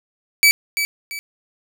sawtooth tone with echo, 2296 Hz, D7, 40 cents flat, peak -6 dBFS, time 0.43-0.51 s, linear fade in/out 0 ms, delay 340 ms, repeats 2, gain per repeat -9 dB, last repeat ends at 1.19 s, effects none

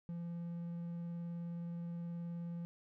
triangle tone with vibrato, 170.8 Hz, F3, 38 cents flat, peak -38 dBFS, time 0.09-2.65 s, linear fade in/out 0 ms, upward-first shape sine, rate 19 Hz, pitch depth 8 cents each way, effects none

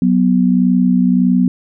sine tone pair together, 185.22 / 246.9 Hz, F#3 / B3, +2 / 0 cents, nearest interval perfect fourth, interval 498 cents, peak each -12 dBFS, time 0.02-1.48 s, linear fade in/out 2 ms, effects none

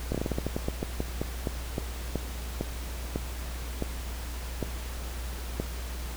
slowing click train, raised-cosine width 2 ms, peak -15 dBFS, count 21, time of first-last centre 0.12-5.6 s, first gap 26 ms, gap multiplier 1.21, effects added 60 Hz sine -34 dBFS peak until 6.16 s + pink hiss -42 dBFS RMS until 6.16 s

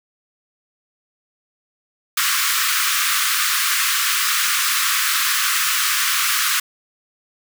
pink high-pass noise, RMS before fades -19 dBFS, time 2.17-6.6 s, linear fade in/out 5 ms, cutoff 1100 Hz, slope 96 dB/octave, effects none

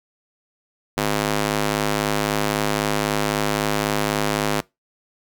square tone with high-pass filter, 51.91 Hz, G#1, in tune, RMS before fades -22 dBFS, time 0.97-4.61 s, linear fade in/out 10 ms, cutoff 220 Hz, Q 0.51, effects noise-tail reverb RT60 0.2 s tail -22 dB re dry

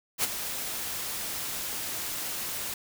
white noise with ADSR envelope, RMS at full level -24 dBFS, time 0.18-2.74 s, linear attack 57 ms, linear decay 20 ms, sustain -10 dB, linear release 3 ms, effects none

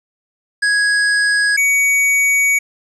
square tone pair in turn, 1661 / 2250 Hz, G#6 / C#7, 0 / +25 cents, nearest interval perfect fourth, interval 525 cents, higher second, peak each -13 / -12 dBFS, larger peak second, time 0.62-1.57 / 1.57-2.59 s, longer second, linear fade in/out 10 ms, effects resampled to 24000 Hz + 8-bit

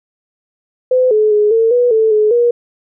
sine tone with pitch steps, 509 / 428.5 / 419.4 / 452.1 / 488.6 / 441.8 / 426.2 / 477.6 Hz, C5 / A4 / G#4 / A4 / B4 / A4 / G#4 / A#4, -48 / -46 / +17 / +47 / -19 / +7 / +45 / +42 cents, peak -8 dBFS, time 0.91-2.51 s, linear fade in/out 5 ms, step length 200 ms, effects none

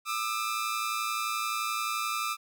sawtooth tone pair together, 1200 / 1311.5 Hz, D6 / E6, +37 / -9 cents, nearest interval major second, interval 154 cents, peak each -28 / -29 dBFS, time 0.05-2.37 s, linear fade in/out 50 ms, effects none

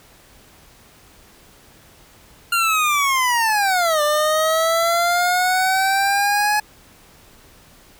25% pulse linear two-way sweep, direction down then up, 1400 to 591 to 845 Hz, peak -12 dBFS, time 2.52-6.6 s, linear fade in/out 5 ms, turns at 4.02 s, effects pink hiss -49 dBFS RMS until 7.99 s

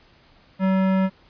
sine tone with hard clipping, 190 Hz, F#3, 46 cents sharp, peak -19 dBFS, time 0.59-1.1 s, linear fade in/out 50 ms, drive 17 dB, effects pink hiss -55 dBFS RMS until 1.29 s + resampled to 11025 Hz

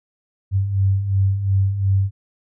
sine beating tone pair, 95.2 / 98 Hz, F#2 / G2, +50 / 0 cents, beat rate 2.8 Hz, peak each -23 / -16 dBFS, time 0.51-2.11 s, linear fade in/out 50 ms, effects none

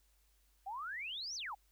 sine exponential two-way sweep, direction up then down, 740 to 6210 to 740 Hz, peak -40 dBFS, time 0.66-1.55 s, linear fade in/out 10 ms, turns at 1.35 s, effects added 50 Hz sine -70 dBFS peak until 1.71 s + white hiss -75 dBFS RMS until 1.71 s

